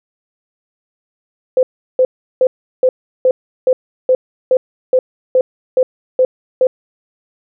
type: tone bursts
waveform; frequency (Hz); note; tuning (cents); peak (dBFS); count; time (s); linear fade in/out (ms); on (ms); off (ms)
sine; 513; C5; -34; -7; 13; 1.57-6.67; 2; 60; 360
effects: none